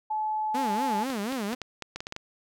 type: tone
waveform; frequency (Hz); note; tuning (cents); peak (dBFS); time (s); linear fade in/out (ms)
sine; 861; A5; -38; -26; 0.1-1.04; 10
type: tone with vibrato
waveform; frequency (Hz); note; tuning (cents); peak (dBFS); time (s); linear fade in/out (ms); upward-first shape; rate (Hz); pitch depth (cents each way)
sawtooth; 232.6; A#3; -4; -25; 0.54-1.55; 10; sine; 4.1; 270
type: clicks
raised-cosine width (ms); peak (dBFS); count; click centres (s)
0.2; -18; 10; 1.102 / 1.324 / 1.53 / 1.617 / 1.823 / 1.96 / 2.005 / 2.069 / 2.124 / 2.164
effects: none